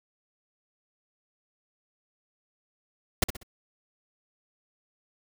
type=noise with echo; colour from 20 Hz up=pink; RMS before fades=-21 dBFS; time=3.22-3.24 s; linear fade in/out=5 ms; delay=64 ms; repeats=3; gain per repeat=-9 dB; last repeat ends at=3.432 s; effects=none